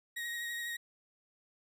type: tone with vibrato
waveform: 35% pulse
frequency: 1885 Hz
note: A#6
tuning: 19 cents sharp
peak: -35 dBFS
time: 0.16-0.77 s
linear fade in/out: 10 ms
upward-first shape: triangle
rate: 12 Hz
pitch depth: 22 cents each way
effects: none